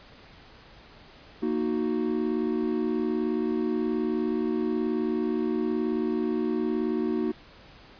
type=chord; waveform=triangle; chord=D# minor; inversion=second; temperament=equal; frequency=233.1 / 311.1 / 370 Hz; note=A#3 / D#4 / F#4; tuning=0 / 0 / 0 cents; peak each=-27 dBFS; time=1.42-7.32 s; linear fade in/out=10 ms; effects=pink hiss -51 dBFS RMS until 7.99 s + resampled to 11025 Hz